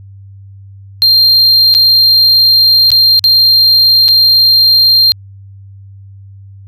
triangle tone with dropouts, 4186 Hz, C8, in tune, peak -3 dBFS, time 1.02-5.12 s, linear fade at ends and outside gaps 0 ms, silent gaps 1.741-1.749 / 2.904-2.917 / 3.193-3.241 / 4.082-4.087 s, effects added 98 Hz sine -31 dBFS peak until 6.67 s

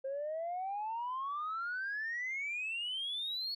sine exponential sweep, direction up, 528 to 4435 Hz, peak -34 dBFS, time 0.04-3.55 s, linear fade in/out 10 ms, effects tanh soft clip ceiling -32 dBFS

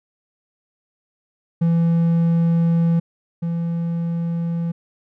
triangle tone pair in turn, 167.5 / 168.47 Hz, E3 / E3, +28 / +38 cents, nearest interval unison, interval 10 cents, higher second, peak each -12 / -18 dBFS, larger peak first, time 1.61-3 / 3.42-4.72 s, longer first, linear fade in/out 10 ms, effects none

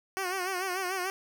10% pulse tone with vibrato, 371.8 Hz, F#4, 8 cents sharp, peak -22 dBFS, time 0.17-1.1 s, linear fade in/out 0 ms, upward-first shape sine, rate 6.8 Hz, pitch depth 79 cents each way, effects none

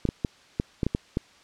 clicks, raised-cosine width 3 ms, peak -11 dBFS, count 8, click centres 0.053 / 0.089 / 0.248 / 0.599 / 0.832 / 0.866 / 0.949 / 1.171 s, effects white hiss -55 dBFS RMS until 1.43 s + low-pass 5000 Hz 12 dB/octave

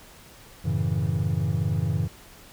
triangle chord, F# minor seventh, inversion none, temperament equal with one note detuned, 92.5 / 110 / 138.59 / 162.92 Hz, F#2 / A2 / C#3 / E3, 0 / 0 / 0 / -20 cents, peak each -26 dBFS, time 0.64-2.08 s, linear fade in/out 20 ms, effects pink hiss -49 dBFS RMS until 2.52 s

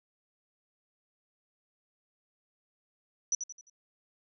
sine tone with echo, 5920 Hz, F#8, in tune, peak -25 dBFS, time 3.32-3.35 s, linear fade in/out 2 ms, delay 87 ms, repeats 4, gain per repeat -8 dB, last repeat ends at 3.698 s, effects none

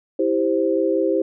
sine chord, C major, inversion first, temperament just, 327 / 392.4 / 523.3 Hz, E4 / G4 / C5, -14 / +2 / 0 cents, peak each -21 dBFS, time 0.19-1.22 s, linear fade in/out 5 ms, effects none

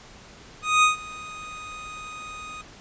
25% pulse tone with ADSR envelope, 1244.5 Hz, D#6, in tune, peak -10 dBFS, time 0.62-2.62 s, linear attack 210 ms, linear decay 130 ms, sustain -22 dB, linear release 13 ms, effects pink hiss -47 dBFS RMS until 2.8 s + resampled to 16000 Hz

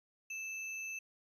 sine tone with sample-and-hold, 2631 Hz, E7, 4 cents flat, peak -39 dBFS, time 0.3-0.99 s, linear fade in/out 5 ms, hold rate 8820 Hz, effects resampled to 24000 Hz

